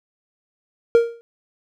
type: tone with exponential decay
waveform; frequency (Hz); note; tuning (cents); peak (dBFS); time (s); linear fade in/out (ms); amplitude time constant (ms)
triangle; 466.2; A#4; 0; -5; 0.95-1.21; 0; 55
effects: none